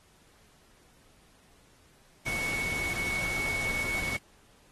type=tone in noise; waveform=sine; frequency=2217 Hz; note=C#7; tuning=in tune; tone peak=-30 dBFS; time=2.26-4.17 s; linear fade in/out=5 ms; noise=pink; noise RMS=-37 dBFS; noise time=2.26-4.17 s; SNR=+4 dB; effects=pink hiss -62 dBFS RMS until 4.71 s + AAC 32 kbps